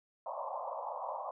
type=band-pass noise; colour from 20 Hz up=white; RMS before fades=-40 dBFS; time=0.26-1.31 s; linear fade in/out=2 ms; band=530 to 1100 Hz; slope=96 dB/octave; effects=none